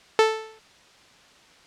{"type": "tone with exponential decay", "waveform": "sawtooth", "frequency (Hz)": 440, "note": "A4", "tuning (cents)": 0, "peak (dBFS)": -8, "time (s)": [0.19, 0.59], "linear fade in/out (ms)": 1, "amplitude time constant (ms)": 85, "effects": ["white hiss -53 dBFS RMS until 1.66 s", "low-pass 5000 Hz 12 dB/octave"]}